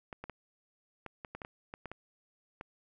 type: clicks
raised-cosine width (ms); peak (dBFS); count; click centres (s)
0.5; -27; 12; 0.128 / 0.24 / 0.297 / 1.063 / 1.248 / 1.35 / 1.418 / 1.449 / 1.739 / 1.857 / 1.916 / 2.611
effects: none